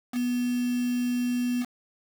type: tone with quantisation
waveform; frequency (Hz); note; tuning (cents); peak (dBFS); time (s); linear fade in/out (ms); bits
sine; 245.4; B3; -11; -24; 0.12-1.66; 50; 6
effects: none